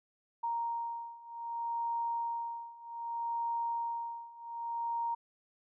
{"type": "beating tone pair", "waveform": "sine", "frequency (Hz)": [932.3, 932.94], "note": ["A#5", "A#5"], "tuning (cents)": [0, 1], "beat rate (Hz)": 0.64, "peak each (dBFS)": [-38, -36], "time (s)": [0.43, 5.15], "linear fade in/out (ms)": 10, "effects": []}